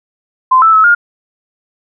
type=tone with pitch steps; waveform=sine; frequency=1033 / 1319 / 1294 / 1418 Hz; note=C6 / E6 / E6 / F6; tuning=-22 / +1 / -32 / +26 cents; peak=-4 dBFS; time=0.51-0.95 s; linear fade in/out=10 ms; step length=110 ms; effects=none